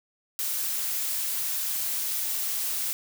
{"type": "noise", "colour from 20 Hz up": "blue", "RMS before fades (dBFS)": -29, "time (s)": [0.39, 2.93], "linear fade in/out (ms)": 0, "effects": []}